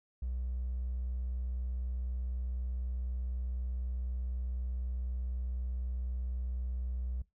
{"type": "tone with hard clipping", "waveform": "triangle", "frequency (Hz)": 62, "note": "B1", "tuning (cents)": 7, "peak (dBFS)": -33, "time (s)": [0.22, 7.22], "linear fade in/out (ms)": 5, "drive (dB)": 2, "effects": ["noise-tail reverb RT60 0.2 s tail -21 dB re dry"]}